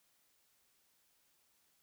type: silence
effects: white hiss -74 dBFS RMS until 1.82 s